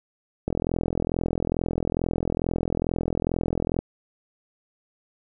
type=click train; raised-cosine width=2 ms; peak=-11 dBFS; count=141; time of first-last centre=0.48-3.79 s; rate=42.3 Hz; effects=none